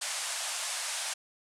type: band-pass noise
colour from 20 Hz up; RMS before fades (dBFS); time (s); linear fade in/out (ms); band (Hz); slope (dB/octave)
white; -35; 0.01-1.14; 10; 590 to 10000; 48
effects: none